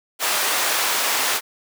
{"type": "high-pass noise", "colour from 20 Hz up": "pink", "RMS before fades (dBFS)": -21, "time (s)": [0.19, 1.41], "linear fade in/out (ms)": 50, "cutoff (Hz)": 760, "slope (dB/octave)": 12, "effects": []}